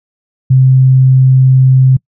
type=tone; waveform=sine; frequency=130.81 Hz; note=C3; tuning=in tune; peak=-3 dBFS; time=0.5-1.97 s; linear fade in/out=10 ms; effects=noise-tail reverb RT60 0.1 s tail -25 dB re dry